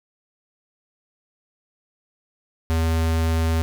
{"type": "tone", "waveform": "square", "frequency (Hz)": 81.4, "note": "E2", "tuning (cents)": -21, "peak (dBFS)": -19, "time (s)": [2.7, 3.62], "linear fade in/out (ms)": 0, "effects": []}